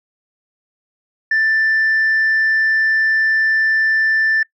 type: tone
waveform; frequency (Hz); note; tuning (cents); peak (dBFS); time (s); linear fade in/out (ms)
sine; 1770; A6; +10; -11; 1.31-4.43; 5
effects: noise-tail reverb RT60 0.1 s tail -22 dB re dry + tanh soft clip ceiling -10 dBFS